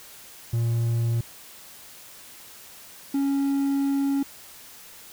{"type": "tone pair in turn", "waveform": "triangle", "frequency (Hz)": [116.54, 277.2], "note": ["A#2", "C#4"], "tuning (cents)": [0, 0], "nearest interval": "octave + minor third", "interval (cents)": 1500, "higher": "second", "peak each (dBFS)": -19, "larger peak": "neither", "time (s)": [[0.53, 1.21], [3.14, 4.23]], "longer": "second", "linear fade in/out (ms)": 5, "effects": ["white hiss -46 dBFS RMS until 5.12 s"]}